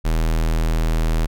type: tone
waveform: square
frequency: 40.25 Hz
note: E1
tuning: 41 cents flat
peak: -17 dBFS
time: 0.04-1.27 s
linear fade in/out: 20 ms
effects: none